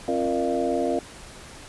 sine tone cluster, 267 / 345.5 / 464.6 / 603 / 689 Hz, C4 / F4 / A#4 / D5 / F5, +35 / -19 / -6 / +46 / -24 cents, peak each -28 dBFS, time 0.08-0.99 s, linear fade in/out 2 ms, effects pink hiss -43 dBFS RMS until 1.68 s + resampled to 24000 Hz

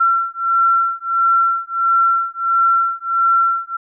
sine beating tone pair, 1356 / 1357.5 Hz, E6 / F6, +49 / -50 cents, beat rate 1.5 Hz, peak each -16 dBFS, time 0-3.77 s, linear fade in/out 10 ms, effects none

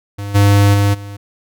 square tone with level steps, 101 Hz, G#2, 48 cents flat, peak -23 / -8 / -11 / -28 dBFS, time 0.18-1.17 s, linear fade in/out 10 ms, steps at 0.34 / 0.73 / 0.93 s, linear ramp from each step 20 ms, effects none

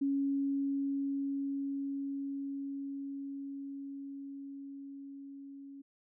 sine tone with level ramp, 277.2 Hz, C#4, in tune, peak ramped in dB -28 to -46 dBFS, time 0.01-5.82 s, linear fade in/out 10 ms, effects none

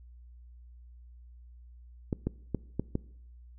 clicks, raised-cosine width 3 ms, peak -16 dBFS, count 5, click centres 2.128 / 2.27 / 2.547 / 2.796 / 2.954 s, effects noise-tail reverb RT60 0.7 s tail -22 dB re dry + added 60 Hz sine -49 dBFS peak until 3.58 s

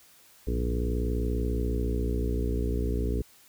harmonic tone with a mistuned harmonic, 60.3 Hz, B1, 41 cents flat, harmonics 1 / 2 / 3 / 4 / 5 / 6 / 7 / 8, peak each -27 / -36 / -38 / -36 / -37 / -40 / -35 / -42 dBFS, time 0.47-3.22 s, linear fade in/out 5 ms, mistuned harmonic 2, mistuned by -89 cents, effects white hiss -57 dBFS RMS until 3.48 s

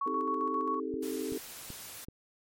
sine tone with tremolo, 1114 Hz, C#6, 8 cents sharp, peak -29 dBFS, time 0.01-0.8 s, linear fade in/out 5 ms, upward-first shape square, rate 7.5 Hz, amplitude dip 35%
sine chord, A half-diminished seventh, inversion first, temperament just, 264 / 316.8 / 396 / 440 Hz, C4 / Eb4 / G4 / A4, +16 / +31 / +18 / 0 cents, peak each -38 dBFS, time 0.06-1.38 s, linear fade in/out 5 ms
click train, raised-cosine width 3 ms, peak -30 dBFS, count 4, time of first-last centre 0.94-2.085 s, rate 2.62 Hz
white noise, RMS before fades -45 dBFS, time 1.02-2.05 s, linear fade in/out 10 ms
effects MP3 64 kbps

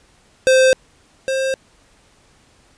square tone pair in turn, 521 / 530.7 Hz, C5 / C5, -7 / +24 cents, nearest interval unison, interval 31 cents, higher second, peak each -10 / -18 dBFS, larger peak first, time 0.47-0.73 / 1.28-1.54 s, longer neither, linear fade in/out 0 ms, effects pink hiss -54 dBFS RMS until 2.77 s + resampled to 22050 Hz

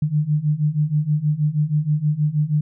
sine beating tone pair, 147.2 / 153.5 Hz, D3 / D#3, +4 / -23 cents, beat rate 6.3 Hz, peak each -21 / -19 dBFS, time 0.02-2.61 s, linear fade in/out 5 ms, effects none

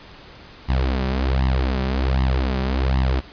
sawtooth tone with flanger, 65.2 Hz, C2, 5 cents flat, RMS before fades -20 dBFS, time 0.68-3.21 s, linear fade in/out 20 ms, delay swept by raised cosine 1 to 5.2 ms, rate 1.3 Hz, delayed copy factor +0.9, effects pink hiss -43 dBFS RMS until 3.32 s + resampled to 11025 Hz

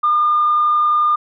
sine tone with frequency modulation, 1209 Hz, D6, 50 cents sharp, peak -11 dBFS, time 0.03-1.16 s, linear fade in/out 10 ms, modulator 31.4 Hz, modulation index 0.31, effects tanh soft clip ceiling -7 dBFS

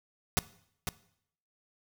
pink noise with echo, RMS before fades -26 dBFS, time 0.37-0.39 s, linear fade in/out 0 ms, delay 500 ms, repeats 1, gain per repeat -7 dB, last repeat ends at 0.89 s, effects noise-tail reverb RT60 0.7 s tail -19 dB re dry

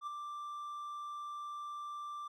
triangle tone with ADSR envelope, 1178 Hz, D6, 5 cents sharp, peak -34 dBFS, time 0.01-2.28 s, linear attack 62 ms, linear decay 6 ms, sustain -5 dB, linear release 8 ms, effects none

